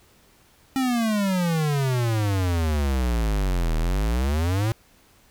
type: exponential two-way sweep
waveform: square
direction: down then up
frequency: 270 to 38.89 to 115.8 Hz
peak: -21 dBFS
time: 0.76-4.72 s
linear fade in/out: 0 ms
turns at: 3.77 s
effects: pink hiss -57 dBFS RMS until 5.3 s